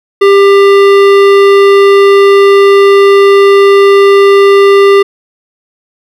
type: tone with hard clipping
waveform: sine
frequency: 397.3 Hz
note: G4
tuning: 23 cents sharp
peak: -3 dBFS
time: 0.21-5.03 s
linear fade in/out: 10 ms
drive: 15 dB
effects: none